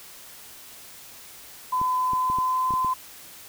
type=tone with pitch glide; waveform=sine; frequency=1013 to 1025.4 Hz; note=B5 to C6; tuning=+44 to -35 cents; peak=-21 dBFS; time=1.72-2.94 s; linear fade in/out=10 ms; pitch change=+21 cents; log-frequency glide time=1.96-2.71 s
type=clicks; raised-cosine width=3 ms; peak=-23 dBFS; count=7; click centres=1.815 / 2.134 / 2.3 / 2.386 / 2.707 / 2.738 / 2.847 s
effects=white hiss -45 dBFS RMS until 3.48 s